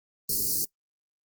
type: band-stop noise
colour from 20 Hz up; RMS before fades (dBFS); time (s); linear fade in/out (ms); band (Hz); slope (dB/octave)
white; -27; 0.29-0.65; 5; 480 to 4400; 96
effects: noise-tail reverb RT60 0.1 s tail -21 dB re dry + Opus 32 kbps